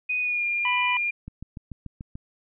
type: tone with pitch glide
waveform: sine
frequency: 2489 to 2406 Hz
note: D#7 to D7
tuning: 0 to +41 cents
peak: -23 dBFS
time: 0.09-1.11 s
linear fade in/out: 10 ms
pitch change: -59 cents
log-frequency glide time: 0.2-0.45 s
type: harmonic tone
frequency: 990 Hz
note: B5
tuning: 4 cents sharp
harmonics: 1 / 2 / 3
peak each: -25 / -32 / -32 dBFS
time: 0.65-0.97 s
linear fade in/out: 2 ms
type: click train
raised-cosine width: 5 ms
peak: -24 dBFS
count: 7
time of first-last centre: 1.28-2.155 s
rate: 6.86 Hz
effects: none